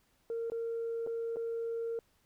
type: tone with dropouts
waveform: sine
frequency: 460.4 Hz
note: A#4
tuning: 22 cents flat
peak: -32 dBFS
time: 0.3-1.99 s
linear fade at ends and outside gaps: 1 ms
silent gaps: 0.5-0.519 / 1.065-1.072 / 1.36-1.368 s
effects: tanh soft clip ceiling -30 dBFS + pink hiss -72 dBFS RMS until 2.25 s